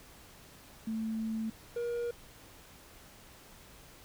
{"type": "tone pair in turn", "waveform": ["sine", "triangle"], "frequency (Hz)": [221.6, 475.1], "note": ["A3", "A#4"], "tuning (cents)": [13, 33], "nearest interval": "octave + minor second", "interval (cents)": 1320, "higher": "second", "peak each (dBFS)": [-32, -30], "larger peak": "second", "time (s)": [[0.87, 1.5], [1.76, 2.11]], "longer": "first", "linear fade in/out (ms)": 5, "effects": ["pink hiss -55 dBFS RMS until 4.04 s"]}